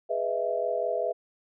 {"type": "chord", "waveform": "sine", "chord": "E major seventh", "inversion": "first", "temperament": "equal with one note detuned", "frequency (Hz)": [415.3, 493.9, 622.3, 667.3], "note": ["G#4", "B4", "D#5", "E5"], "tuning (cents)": [0, 0, 0, 21], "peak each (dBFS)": [-34, -31, -32, -29], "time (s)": [0.09, 1.13], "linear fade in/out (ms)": 20, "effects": []}